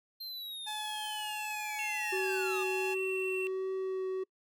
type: linear sweep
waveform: square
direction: down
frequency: 4186 to 1174.7 Hz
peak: -40 dBFS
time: 0.2-2.64 s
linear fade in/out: 10 ms
type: tone with pitch glide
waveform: sawtooth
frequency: 852 to 844.6 Hz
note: G#5 to G#5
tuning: +44 to +29 cents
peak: -34 dBFS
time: 0.66-2.95 s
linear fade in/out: 20 ms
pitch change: -15 cents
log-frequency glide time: 0.99-2.57 s
type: tone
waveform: triangle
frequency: 2708 Hz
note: E7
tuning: 46 cents sharp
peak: -34 dBFS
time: 1.79-3.47 s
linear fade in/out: 0 ms
type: tone with vibrato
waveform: triangle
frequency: 378.1 Hz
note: F#4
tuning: 38 cents sharp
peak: -30 dBFS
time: 2.12-4.24 s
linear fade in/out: 10 ms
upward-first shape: triangle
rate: 1.4 Hz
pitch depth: 10 cents each way
effects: noise-tail reverb RT60 0.1 s tail -26 dB re dry